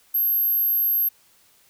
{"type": "tone", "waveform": "sine", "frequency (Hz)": 12544, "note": "G9", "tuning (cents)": 0, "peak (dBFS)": -18, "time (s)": [0.14, 1.09], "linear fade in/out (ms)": 10, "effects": ["white hiss -58 dBFS RMS until 1.69 s"]}